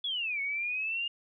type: exponential two-way sweep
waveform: sine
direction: down then up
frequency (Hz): 3451 to 2200 to 2842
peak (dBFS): -30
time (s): 0.04-1.08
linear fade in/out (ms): 5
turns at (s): 0.41
effects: none